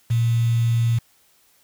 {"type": "tone with quantisation", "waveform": "sine", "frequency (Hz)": 116.54, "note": "A#2", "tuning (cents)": 0, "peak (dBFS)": -16, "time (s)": [0.1, 0.99], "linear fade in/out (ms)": 10, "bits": 6, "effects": ["white hiss -59 dBFS RMS until 1.63 s"]}